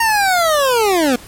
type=linear sweep; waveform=25% pulse; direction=down; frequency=930 to 235.2 Hz; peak=-8 dBFS; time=0-1.16 s; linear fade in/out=5 ms; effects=pink hiss -38 dBFS RMS until 1.27 s + MP3 64 kbps